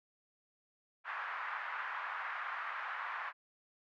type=band-pass noise; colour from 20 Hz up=white; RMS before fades=-41 dBFS; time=1.04-3.33 s; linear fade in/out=50 ms; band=940 to 1700 Hz; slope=24 dB/octave; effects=none